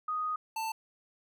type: tone pair in turn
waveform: sine / square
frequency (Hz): 1244.5 / 888.4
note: D#6 / A5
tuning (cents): 0 / +16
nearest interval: tritone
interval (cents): 584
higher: first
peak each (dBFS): -30 / -33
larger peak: first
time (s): 0.08-0.36 / 0.56-0.72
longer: first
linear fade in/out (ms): 5
effects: none